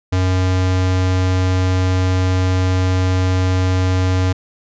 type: tone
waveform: square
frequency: 92.5 Hz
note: F#2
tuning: in tune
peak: -14 dBFS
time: 0.12-4.33 s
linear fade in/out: 10 ms
effects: resampled to 16000 Hz